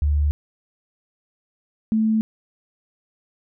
sine tone pair in turn, 73.42 / 219.5 Hz, D2 / A3, 0 / -4 cents, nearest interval octave + perfect fifth, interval 1896 cents, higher second, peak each -16 dBFS, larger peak neither, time 0.02-0.31 / 1.92-2.21 s, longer neither, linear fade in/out 0 ms, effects none

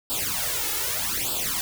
white noise with flanger, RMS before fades -27 dBFS, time 0.1-1.61 s, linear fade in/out 0 ms, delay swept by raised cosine 0.24 to 2.34 ms, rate 0.82 Hz, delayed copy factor +0.9, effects none

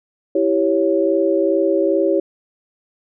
sine chord, C# diminished, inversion first, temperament equal, 329.6 / 392 / 554.4 Hz, E4 / G4 / C#5, 0 / 0 / 0 cents, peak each -18 dBFS, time 0.35-2.2 s, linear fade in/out 5 ms, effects none

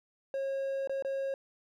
triangle tone with dropouts, 543 Hz, C#5, 36 cents flat, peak -29 dBFS, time 0.34-1.34 s, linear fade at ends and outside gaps 1 ms, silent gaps 0.874-0.895 / 1.024-1.048 s, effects none

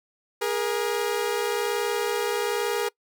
sawtooth tone pair together, 412 / 473.1 Hz, G#4 / A#4, -14 / +26 cents, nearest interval major second, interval 240 cents, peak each -23 dBFS, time 0.41-2.89 s, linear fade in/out 10 ms, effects noise-tail reverb RT60 0.1 s tail -24 dB re dry

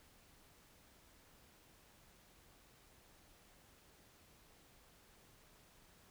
silence, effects pink hiss -66 dBFS RMS until 6.1 s

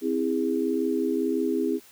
sine chord, C augmented, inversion none, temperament just, 261.6 / 327 / 408.8 Hz, C4 / E4 / G#4, 0 / -14 / -27 cents, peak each -27 dBFS, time 0.01-1.8 s, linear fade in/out 50 ms, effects white hiss -53 dBFS RMS until 1.91 s + high-pass 60 Hz 12 dB/octave

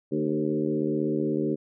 harmonic tone with a mistuned harmonic, 76.1 Hz, D#2, 38 cents flat, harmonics 2 / 3 / 4 / 5 / 6 / 7, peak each -33 / -30 / -28 / -29 / -34 / -37 dBFS, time 0.11-1.56 s, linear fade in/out 20 ms, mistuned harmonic 5, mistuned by +25 cents, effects none

